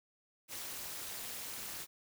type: noise with amplitude modulation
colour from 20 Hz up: white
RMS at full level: -40 dBFS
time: 0.48-1.87 s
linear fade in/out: 50 ms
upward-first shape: sine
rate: 242 Hz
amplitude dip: 80%
effects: none